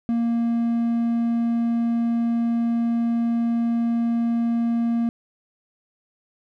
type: tone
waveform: triangle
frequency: 233.1 Hz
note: A#3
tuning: in tune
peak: -17 dBFS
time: 0.09-5.09 s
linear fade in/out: 0 ms
effects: none